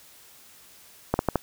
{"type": "clicks", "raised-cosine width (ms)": 1, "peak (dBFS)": -7, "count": 4, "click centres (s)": [1.14, 1.191, 1.287, 1.357], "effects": ["white hiss -52 dBFS RMS until 1.42 s"]}